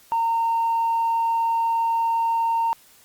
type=tone with tanh clipping; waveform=triangle; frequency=917 Hz; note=A#5; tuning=29 cents flat; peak=-19 dBFS; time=0.12-2.73 s; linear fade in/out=0 ms; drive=5 dB; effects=white hiss -53 dBFS RMS until 3.04 s + Opus 48 kbps